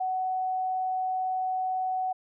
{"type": "tone", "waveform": "sine", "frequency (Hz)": 747, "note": "F#5", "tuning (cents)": 16, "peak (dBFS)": -26, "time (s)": [0, 2.13], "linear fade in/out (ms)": 10, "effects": []}